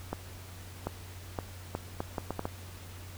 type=accelerating click train; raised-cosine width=1 ms; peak=-18 dBFS; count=9; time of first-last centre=0.13-2.454 s; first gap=740 ms; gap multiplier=0.7; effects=added 91 Hz sine -45 dBFS peak until 3.17 s + pink hiss -50 dBFS RMS until 3.17 s